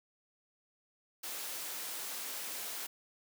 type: high-pass noise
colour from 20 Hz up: white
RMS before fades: -41 dBFS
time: 1.23-2.87 s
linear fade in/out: 10 ms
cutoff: 290 Hz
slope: 12 dB/octave
effects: none